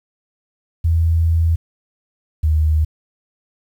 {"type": "tone pair in turn", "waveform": "sine", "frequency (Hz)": [82.41, 77.56], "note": ["E2", "D#2"], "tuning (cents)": [0, -5], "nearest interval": "minor second", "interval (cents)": 105, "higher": "first", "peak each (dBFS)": -12, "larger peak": "neither", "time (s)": [[0.84, 1.56], [2.43, 2.85]], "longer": "first", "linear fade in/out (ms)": 10, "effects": ["8-bit"]}